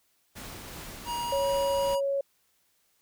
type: noise with tremolo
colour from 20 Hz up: pink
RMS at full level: -41 dBFS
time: 0.35-1.96 s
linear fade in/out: 20 ms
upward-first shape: triangle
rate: 2.7 Hz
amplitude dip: 25%
type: tone with pitch glide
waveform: square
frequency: 951 to 960.9 Hz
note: A#5 to B5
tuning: +34 to -48 cents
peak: -31 dBFS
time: 1.05-2.01 s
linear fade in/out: 50 ms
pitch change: +18 cents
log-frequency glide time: 1.24-1.44 s
type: tone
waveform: sine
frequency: 554.4 Hz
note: C#5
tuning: in tune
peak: -25 dBFS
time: 1.32-2.21 s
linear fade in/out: 5 ms
effects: white hiss -70 dBFS RMS until 3.01 s